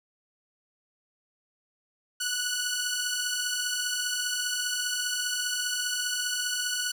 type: beating tone pair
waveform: 10% pulse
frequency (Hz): 1465 / 1480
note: F#6 / F#6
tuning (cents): -18 / 0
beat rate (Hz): 15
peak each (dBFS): -24 / -21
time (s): 2.2-6.92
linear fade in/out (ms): 10
effects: none